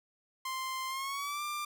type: tone with pitch glide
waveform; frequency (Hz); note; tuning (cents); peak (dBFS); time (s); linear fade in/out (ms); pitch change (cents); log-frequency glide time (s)
sawtooth; 1046.5 to 1188.3; C6 to D6; 0 to +20; -31; 0.45-1.65; 5; +220; 0.88-1.43
effects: none